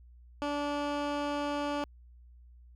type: tone with low-pass filter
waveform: 15% pulse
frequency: 290 Hz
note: D4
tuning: 22 cents flat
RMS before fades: -33 dBFS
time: 0.42-1.84 s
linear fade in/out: 0 ms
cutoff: 5000 Hz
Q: 0.52
effects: added 60 Hz sine -52 dBFS peak until 2.75 s